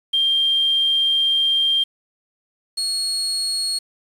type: tone pair in turn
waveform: sine / 35% pulse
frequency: 3188 / 4317 Hz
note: G7 / C#8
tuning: +28 / -47 cents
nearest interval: perfect fourth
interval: 525 cents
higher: second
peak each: -15 / -19 dBFS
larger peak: first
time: 0.13-1.84 / 2.77-3.79 s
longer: first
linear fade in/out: 10 ms
effects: resampled to 32000 Hz + 7-bit